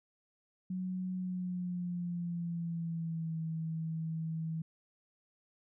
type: tone with pitch glide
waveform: sine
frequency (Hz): 184.3 to 161.37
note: F#3 to E3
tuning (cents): -7 to -37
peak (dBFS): -34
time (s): 0.7-4.62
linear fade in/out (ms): 5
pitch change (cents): -230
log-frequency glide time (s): 1.15-3.38
effects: none